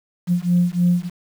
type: beating tone pair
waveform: sine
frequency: 174.6 / 177.9 Hz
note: F3 / F3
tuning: 0 / +32 cents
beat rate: 3.3 Hz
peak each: -17 dBFS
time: 0.27-1.1 s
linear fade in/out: 50 ms
effects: tanh soft clip ceiling -8 dBFS + 7-bit